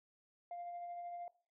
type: tone with tremolo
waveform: sine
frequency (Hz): 698.5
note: F5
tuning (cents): 0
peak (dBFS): -40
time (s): 0.51-1.28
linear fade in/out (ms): 2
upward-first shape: triangle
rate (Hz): 13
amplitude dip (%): 35
effects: noise-tail reverb RT60 0.4 s tail -20 dB re dry + tanh soft clip ceiling -40 dBFS